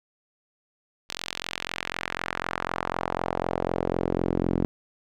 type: tone with band-pass filter sweep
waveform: sawtooth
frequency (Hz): 44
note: F1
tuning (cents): +14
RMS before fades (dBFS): -29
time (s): 1.09-4.65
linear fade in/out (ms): 0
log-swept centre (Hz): 4200 to 270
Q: 1.3
effects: none